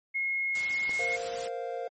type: tone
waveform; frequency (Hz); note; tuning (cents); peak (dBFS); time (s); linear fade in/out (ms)
sine; 2160; C#7; -45; -27; 0.14-1.17; 20
type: noise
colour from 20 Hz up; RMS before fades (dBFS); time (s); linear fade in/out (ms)
white; -40; 0.55-1.48; 2
type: click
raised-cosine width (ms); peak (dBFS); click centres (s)
1; -29; 0.894
type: chord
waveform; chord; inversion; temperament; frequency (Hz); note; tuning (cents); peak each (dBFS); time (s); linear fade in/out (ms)
triangle; Bb suspended second; none; equal; 466.2 / 523.3 / 698.5; Bb4 / C5 / F5; 0 / 0 / 0; -35; 0.99-1.88; 5
effects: MP3 32 kbps